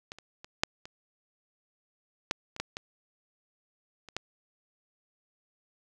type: clicks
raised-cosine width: 0.2 ms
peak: -23 / -30 / -27 / -6 / -26 / -10 / -25 / -14 / -19 / -29 / -15 dBFS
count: 11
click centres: 0.119 / 0.186 / 0.445 / 0.635 / 0.855 / 2.311 / 2.564 / 2.6 / 2.769 / 4.087 / 4.166 s
effects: none